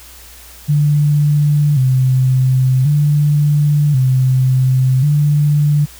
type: tone with vibrato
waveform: sine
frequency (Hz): 138.3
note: C#3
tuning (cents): -4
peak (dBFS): -9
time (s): 0.68-5.86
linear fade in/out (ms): 20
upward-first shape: square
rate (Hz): 0.46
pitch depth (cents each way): 110
effects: added 60 Hz sine -41 dBFS peak until 5.99 s + white hiss -39 dBFS RMS until 5.99 s